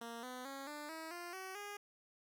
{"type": "tone with pitch steps", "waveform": "10% pulse", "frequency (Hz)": [232.6, 252.2, 273.4, 296.5, 321.4, 348.5, 377.9, 409.7], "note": ["A#3", "B3", "C#4", "D4", "E4", "F4", "F#4", "G#4"], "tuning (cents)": [-4, 36, -24, 17, -44, -4, 37, -24], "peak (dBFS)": -37, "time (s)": [0.01, 1.77], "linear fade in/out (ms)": 5, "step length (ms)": 220, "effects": []}